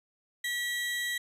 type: tone pair together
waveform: 35% pulse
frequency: 1937 / 3206 Hz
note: B6 / G7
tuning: -34 / +38 cents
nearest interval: major sixth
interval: 872 cents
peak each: -29 / -39 dBFS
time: 0.44-1.18 s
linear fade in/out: 5 ms
effects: resampled to 32000 Hz